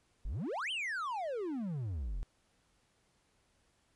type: exponential two-way sweep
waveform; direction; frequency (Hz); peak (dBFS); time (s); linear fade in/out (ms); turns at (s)
triangle; up then down; 36.71 to 3200 to 36.71; -33; 0.25-2.23; 0; 0.71
effects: pink hiss -73 dBFS RMS until 3.95 s + resampled to 24000 Hz